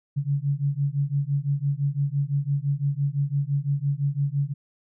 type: beating tone pair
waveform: sine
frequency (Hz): 138.59 / 144.49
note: C#3 / D3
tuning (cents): 0 / -28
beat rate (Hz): 5.9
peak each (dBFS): -25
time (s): 0.16-4.54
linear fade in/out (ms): 20
effects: none